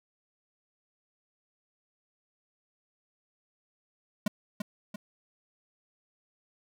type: tone with echo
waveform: square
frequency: 207.7 Hz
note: G#3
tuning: in tune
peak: -25 dBFS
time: 4.26-4.28 s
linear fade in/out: 5 ms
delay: 340 ms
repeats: 2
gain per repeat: -6 dB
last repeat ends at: 4.96 s
effects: none